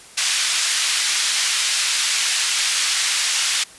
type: band-pass noise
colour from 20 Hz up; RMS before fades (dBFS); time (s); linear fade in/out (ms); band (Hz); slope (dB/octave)
white; -20; 0.17-3.64; 10; 1800 to 6700; 12
effects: white hiss -43 dBFS RMS until 3.78 s + resampled to 24000 Hz